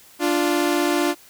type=tone pair together; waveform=sawtooth; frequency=293.7 / 349.3 Hz; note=D4 / F4; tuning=0 / 0 cents; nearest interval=minor third; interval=300 cents; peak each=-17 dBFS; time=0.19-1.15 s; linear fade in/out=50 ms; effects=white hiss -49 dBFS RMS until 1.29 s